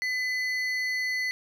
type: tone pair together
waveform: triangle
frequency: 2011 / 4389 Hz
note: B6 / C#8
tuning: +31 / -18 cents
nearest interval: octave + major second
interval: 1351 cents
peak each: -25 / -35 dBFS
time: 0.02-1.31 s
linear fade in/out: 0 ms
effects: none